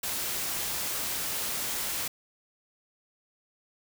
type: noise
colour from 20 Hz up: white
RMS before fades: -32 dBFS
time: 0.03-2.08 s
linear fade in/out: 5 ms
effects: none